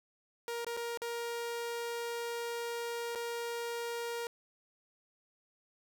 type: tone with dropouts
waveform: sawtooth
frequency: 470 Hz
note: A#4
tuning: 14 cents sharp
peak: -32 dBFS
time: 0.48-4.27 s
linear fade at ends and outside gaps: 1 ms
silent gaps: 0.646-0.666 / 0.767-0.772 / 0.974-1.018 / 3.151-3.156 s
effects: none